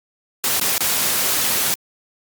white noise with dropouts, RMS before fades -19 dBFS, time 0.44-1.74 s, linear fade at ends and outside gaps 0 ms, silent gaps 0.598-0.613 / 0.78-0.806 s, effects high-pass 100 Hz 12 dB/octave + Opus 48 kbps

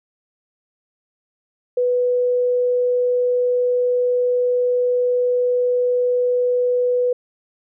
sine tone, 493.9 Hz, B4, in tune, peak -15 dBFS, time 1.77-7.13 s, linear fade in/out 5 ms, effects none

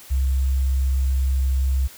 sine tone with sample-and-hold, 66.3 Hz, C2, 23 cents sharp, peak -17 dBFS, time 0.1-1.88 s, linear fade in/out 20 ms, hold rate 7350 Hz, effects white hiss -44 dBFS RMS until 1.97 s

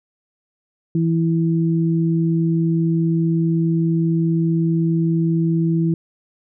sine tone pair together, 164.8 / 329.6 Hz, E3 / E4, 0 / 0 cents, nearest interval octave, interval 1200 cents, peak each -16 / -21 dBFS, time 0.95-5.94 s, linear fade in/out 2 ms, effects none

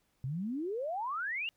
sine exponential sweep, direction up, 123.47 to 2905 Hz, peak -33 dBFS, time 0.24-1.49 s, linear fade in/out 0 ms, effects pink hiss -75 dBFS RMS until 1.56 s

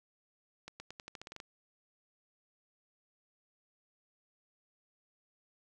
accelerating click train, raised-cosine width 0.2 ms, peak -28 dBFS, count 11, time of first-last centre 0.68-1.401 s, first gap 120 ms, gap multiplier 0.88, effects 11-bit

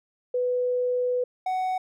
sine / triangle tone pair in turn, 496.3 / 745.2 Hz, B4 / F#5, +8 / +12 cents, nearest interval perfect fifth, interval 704 cents, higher second, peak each -22 dBFS, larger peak neither, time 0.34-1.24 / 1.46-1.78 s, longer first, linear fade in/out 5 ms, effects none

